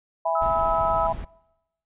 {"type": "chord", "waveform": "sine", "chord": "E major", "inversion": "none", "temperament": "just", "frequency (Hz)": [659.3, 824.1, 988.9], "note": ["E5", "G#5", "B5"], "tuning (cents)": [0, -14, 2], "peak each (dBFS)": [-23, -27, -26], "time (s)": [0.25, 1.13], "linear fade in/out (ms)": 10}
{"type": "tone", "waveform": "sine", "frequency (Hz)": 1292, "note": "E6", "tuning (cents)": -35, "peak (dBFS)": -25, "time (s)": [0.35, 1.07], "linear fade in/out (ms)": 5}
{"type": "noise", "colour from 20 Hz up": "brown", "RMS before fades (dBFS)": -33, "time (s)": [0.41, 1.25], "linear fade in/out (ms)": 10}
{"effects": ["noise-tail reverb RT60 0.9 s tail -23 dB re dry", "resampled to 8000 Hz"]}